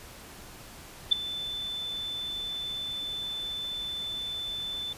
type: tone with ADSR envelope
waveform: sine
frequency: 3520 Hz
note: A7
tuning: in tune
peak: -14 dBFS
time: 1.11-4.93 s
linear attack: 15 ms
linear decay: 6 ms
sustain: -18 dB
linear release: 4 ms
effects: pink hiss -47 dBFS RMS until 4.97 s + resampled to 32000 Hz